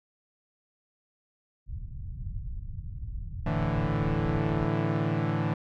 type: low-pass noise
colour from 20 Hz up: pink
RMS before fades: -36 dBFS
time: 1.66-4.7 s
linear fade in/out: 50 ms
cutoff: 120 Hz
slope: 24 dB/octave
type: chord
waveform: sawtooth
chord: A suspended fourth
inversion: none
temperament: equal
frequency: 110 / 146.83 / 164.81 Hz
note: A2 / D3 / E3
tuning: 0 / 0 / 0 cents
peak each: -26 dBFS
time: 3.46-5.54 s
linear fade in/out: 5 ms
effects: low-pass 2000 Hz 12 dB/octave